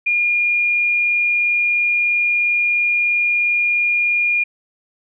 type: tone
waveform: sine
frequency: 2421 Hz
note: D#7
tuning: 48 cents flat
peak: -14 dBFS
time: 0.06-4.44 s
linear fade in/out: 10 ms
effects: none